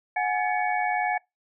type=tone cluster; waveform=sine; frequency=731 / 832 / 1723 / 2240 Hz; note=F#5 / G#5 / A6 / C#7; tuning=-21 / +3 / -37 / +18 cents; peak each=-26 / -28 / -30 / -31 dBFS; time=0.16-1.18 s; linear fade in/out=5 ms; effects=noise-tail reverb RT60 0.2 s tail -25 dB re dry